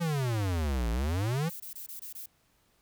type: exponential two-way sweep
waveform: square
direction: down then up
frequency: 175.2 to 54.5 to 175.2 Hz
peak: -28 dBFS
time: 0-1.5 s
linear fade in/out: 20 ms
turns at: 0.9 s
type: noise bursts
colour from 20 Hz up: violet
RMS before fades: -42 dBFS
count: 6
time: 1.49-2.26 s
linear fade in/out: 5 ms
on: 110 ms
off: 22 ms
effects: pink hiss -69 dBFS RMS until 2.81 s